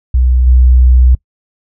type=tone with level steps; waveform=sine; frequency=62.6 Hz; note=B1; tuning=24 cents sharp; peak=-6 / -3 dBFS; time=0.14-1.15 s; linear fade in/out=5 ms; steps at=0.46 s; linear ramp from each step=20 ms; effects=noise-tail reverb RT60 0.1 s tail -23 dB re dry